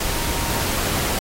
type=tone in noise; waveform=sine; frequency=932.3 Hz; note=A#5; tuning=in tune; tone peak=-32 dBFS; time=0.12-0.62 s; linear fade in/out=5 ms; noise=pink; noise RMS=-23 dBFS; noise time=0-1.19 s; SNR=-12 dB; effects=AAC 48 kbps